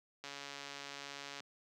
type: click train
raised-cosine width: 0.2 ms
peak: -28 dBFS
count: 165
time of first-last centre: 0.24-1.403 s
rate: 141 Hz
effects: high-pass 200 Hz 12 dB/octave